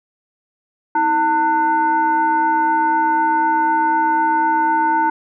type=tone with frequency modulation; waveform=sine; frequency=902 Hz; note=A5; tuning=43 cents sharp; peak=-13 dBFS; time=0.95-5.1 s; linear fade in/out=5 ms; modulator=580 Hz; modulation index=0.66; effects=none